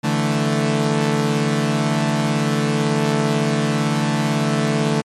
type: chord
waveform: sawtooth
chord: D suspended second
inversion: none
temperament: equal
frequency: 146.83 / 164.81 / 220 Hz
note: D3 / E3 / A3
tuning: 0 / 0 / 0 cents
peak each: -16 / -20 / -16 dBFS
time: 0.03-5.02 s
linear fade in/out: 20 ms
effects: low-pass 9000 Hz 12 dB/octave + MP3 64 kbps